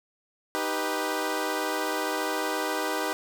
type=chord; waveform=15% pulse; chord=Eb augmented; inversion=none; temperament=equal; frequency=311.1 / 392 / 493.9 Hz; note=Eb4 / G4 / B4; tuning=0 / 0 / 0 cents; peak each=-25 dBFS; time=0.55-3.13 s; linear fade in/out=0 ms; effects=none